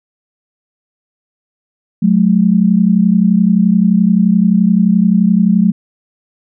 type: tone pair together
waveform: sine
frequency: 183.42 / 215 Hz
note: F#3 / A3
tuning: -15 / -40 cents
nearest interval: minor third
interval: 275 cents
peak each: -10 dBFS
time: 2.02-5.72 s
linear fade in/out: 10 ms
effects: none